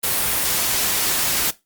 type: noise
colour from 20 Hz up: white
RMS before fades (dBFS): -20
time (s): 0.03-1.51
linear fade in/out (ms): 10
effects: noise-tail reverb RT60 0.2 s tail -17 dB re dry + Opus 32 kbps